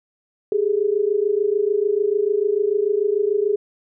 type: tone pair together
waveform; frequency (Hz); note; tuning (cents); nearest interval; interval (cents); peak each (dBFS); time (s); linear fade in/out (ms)
sine; 397.2 / 424; G4 / G#4; +23 / +36; minor second; 113; -20 / -19; 0.52-3.56; 2
effects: none